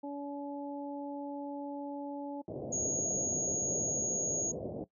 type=harmonic tone; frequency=284.5 Hz; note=C#4; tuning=45 cents sharp; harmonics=1 / 2 / 3; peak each=-38 / -43 / -45 dBFS; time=0.03-2.42 s; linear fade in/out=10 ms
type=low-pass noise; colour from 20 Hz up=white; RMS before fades=-39 dBFS; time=2.48-4.84 s; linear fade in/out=2 ms; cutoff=640 Hz; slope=48 dB/octave
type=tone; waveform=sine; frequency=6645 Hz; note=G#8; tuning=in tune; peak=-32 dBFS; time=2.72-4.52 s; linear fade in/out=10 ms
effects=noise-tail reverb RT60 0.1 s tail -18 dB re dry + high-pass 100 Hz 12 dB/octave